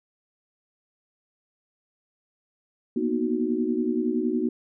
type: chord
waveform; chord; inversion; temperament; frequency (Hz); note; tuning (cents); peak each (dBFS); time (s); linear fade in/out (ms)
sine; B major seventh; third; equal with one note detuned; 236.2 / 246.9 / 311.1 / 370; A#3 / B3 / D#4 / F#4; +23 / 0 / 0 / 0; -28; 2.96-4.49; 5
effects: none